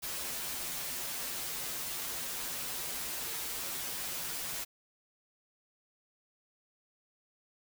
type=noise with comb filter; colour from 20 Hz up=white; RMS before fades=-38 dBFS; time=0.02-4.65 s; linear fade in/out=20 ms; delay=9.8 ms; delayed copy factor=-0.8; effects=none

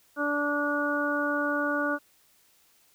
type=harmonic tone; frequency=291 Hz; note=D4; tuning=16 cents flat; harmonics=1 / 2 / 3 / 4 / 5; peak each=-30 / -31 / -39 / -33 / -29 dBFS; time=0.16-1.99 s; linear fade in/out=50 ms; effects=white hiss -63 dBFS RMS until 2.94 s

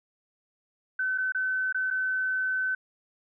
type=tone with dropouts; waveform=sine; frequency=1521 Hz; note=F#6; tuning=47 cents sharp; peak=-25 dBFS; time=0.99-2.75 s; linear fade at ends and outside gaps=5 ms; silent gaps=1.178-1.182 / 1.322-1.347 / 1.726-1.745 / 1.904-1.909 s; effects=none

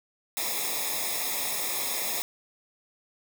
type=noise with comb filter; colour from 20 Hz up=white; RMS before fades=-30 dBFS; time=0.37-2.22 s; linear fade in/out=0 ms; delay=0.67 ms; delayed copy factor=-0.9; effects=none

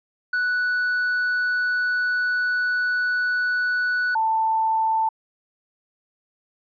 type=tone pair in turn; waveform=triangle / sine; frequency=1480 / 887.5 Hz; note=F#6 / A5; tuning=0 / +15 cents; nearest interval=major sixth; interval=885 cents; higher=first; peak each=-18 dBFS; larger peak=neither; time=0.33-4.15 / 4.15-5.09 s; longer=first; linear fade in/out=5 ms; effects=resampled to 11025 Hz

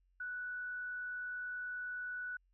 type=tone with frequency modulation; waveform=sine; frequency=1480 Hz; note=F#6; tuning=in tune; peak=-39 dBFS; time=0.2-2.37 s; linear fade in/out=5 ms; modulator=49.4 Hz; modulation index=0.22; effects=added 45 Hz sine -70 dBFS peak until 2.53 s

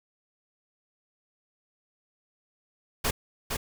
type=noise with echo; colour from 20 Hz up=pink; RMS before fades=-26 dBFS; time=3.04-3.11 s; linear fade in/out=10 ms; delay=460 ms; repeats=1; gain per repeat=-4 dB; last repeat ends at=3.57 s; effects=none

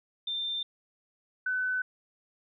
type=tone pair in turn; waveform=sine; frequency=3585 / 1507.3 Hz; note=A7 / F#6; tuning=+32 / +32 cents; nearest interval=octave + minor third; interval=1500 cents; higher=first; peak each=-30 / -27 dBFS; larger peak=second; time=0.27-0.63 / 1.46-1.82 s; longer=neither; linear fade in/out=5 ms; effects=none

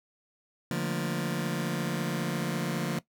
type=chord; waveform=sawtooth; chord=Bb major seventh; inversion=first; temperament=just; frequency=145.68 / 174.81 / 218.5 / 233.1 Hz; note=D3 / F3 / A3 / Bb3; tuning=-14 / +2 / -12 / 0 cents; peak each=-29 / -28 / -33 / -32 dBFS; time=0.71-2.99 s; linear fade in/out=2 ms; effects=noise-tail reverb RT60 0.1 s tail -17 dB re dry

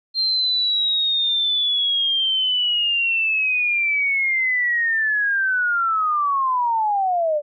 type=linear sweep; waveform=sine; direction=down; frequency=4186 to 576 Hz; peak=-17 dBFS; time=0.14-7.42 s; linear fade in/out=50 ms; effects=none

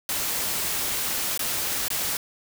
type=noise with dropouts; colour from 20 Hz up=white; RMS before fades=-27 dBFS; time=0.09-2.17 s; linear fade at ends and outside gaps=1 ms; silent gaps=1.376-1.393 / 1.882-1.903 s; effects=none

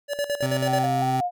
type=tone with tremolo; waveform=square; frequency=575 Hz; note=D5; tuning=37 cents flat; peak=-23 dBFS; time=0.08-0.87 s; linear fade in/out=50 ms; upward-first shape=square; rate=9.2 Hz; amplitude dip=75%
type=tone; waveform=25% pulse; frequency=130.81 Hz; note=C3; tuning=in tune; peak=-21 dBFS; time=0.42-1.21 s; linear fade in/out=10 ms
type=tone with vibrato; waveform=sine; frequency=740 Hz; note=F#5; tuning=in tune; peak=-22 dBFS; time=0.65-1.31 s; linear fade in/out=50 ms; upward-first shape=square; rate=2.7 Hz; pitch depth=67 cents each way
effects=none

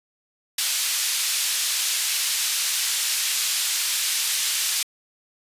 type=band-pass noise; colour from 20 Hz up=pink; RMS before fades=-24 dBFS; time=0.58-4.83 s; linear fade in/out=5 ms; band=3300 to 13000 Hz; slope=12 dB/octave; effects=resampled to 32000 Hz

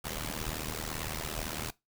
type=noise with amplitude modulation; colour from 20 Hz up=pink; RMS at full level=-33 dBFS; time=0.04-1.71 s; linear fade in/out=10 ms; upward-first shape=sine; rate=77.9 Hz; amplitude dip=90%; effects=noise-tail reverb RT60 0.2 s tail -20 dB re dry

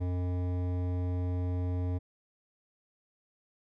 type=tone with hard clipping; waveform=sine; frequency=90 Hz; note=F#2; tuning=47 cents flat; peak=-31 dBFS; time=0-1.99 s; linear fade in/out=20 ms; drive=14 dB; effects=none

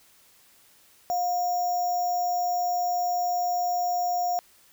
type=tone with sample-and-hold; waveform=sine; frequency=713 Hz; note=F5; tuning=36 cents sharp; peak=-23 dBFS; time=1.1-4.39 s; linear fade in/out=0 ms; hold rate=6300 Hz; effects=white hiss -58 dBFS RMS until 4.72 s

